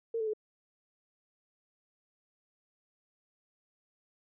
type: tone with pitch steps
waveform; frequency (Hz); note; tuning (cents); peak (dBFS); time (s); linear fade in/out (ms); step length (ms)
sine; 457.1 / 439.1 / 428.5; A#4 / A4 / A4; -34 / -4 / -46; -30; 0.14-0.335; 5; 65
effects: none